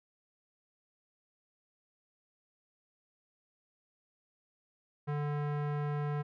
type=tone with low-pass filter; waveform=square; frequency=146.83 Hz; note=D3; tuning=in tune; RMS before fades=-34 dBFS; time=5.07-6.23 s; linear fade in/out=20 ms; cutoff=1500 Hz; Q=1.1; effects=none